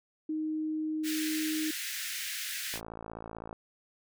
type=tone; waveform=sine; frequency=311.4 Hz; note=D#4; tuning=2 cents sharp; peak=-30 dBFS; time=0.29-1.71 s; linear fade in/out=5 ms
type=high-pass noise; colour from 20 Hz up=pink; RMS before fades=-37 dBFS; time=1.03-2.81 s; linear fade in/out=50 ms; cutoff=1600 Hz; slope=48 dB/octave
type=click train; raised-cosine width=1 ms; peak=-27 dBFS; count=45; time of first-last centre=2.74-3.529 s; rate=55.8 Hz
effects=none